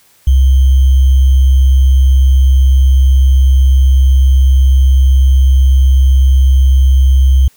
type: tone with sample-and-hold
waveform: sine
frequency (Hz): 66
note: C2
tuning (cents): +16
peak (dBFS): -4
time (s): 0.27-7.48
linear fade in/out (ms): 5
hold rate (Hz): 3150
effects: white hiss -49 dBFS RMS until 7.56 s